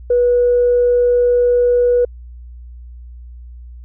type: tone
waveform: sine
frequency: 487.3 Hz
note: B4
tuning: 23 cents flat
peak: -9 dBFS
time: 0.1-2.05 s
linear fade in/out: 5 ms
effects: tanh soft clip ceiling -5 dBFS + added 60 Hz sine -32 dBFS peak until 3.84 s